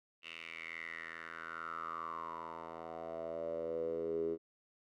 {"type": "tone with band-pass filter sweep", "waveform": "10% pulse", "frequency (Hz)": 82.41, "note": "E2", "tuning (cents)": 0, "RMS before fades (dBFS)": -42, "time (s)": [0.22, 4.38], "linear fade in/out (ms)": 50, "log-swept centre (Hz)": [2700, 380], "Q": 7.8, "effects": []}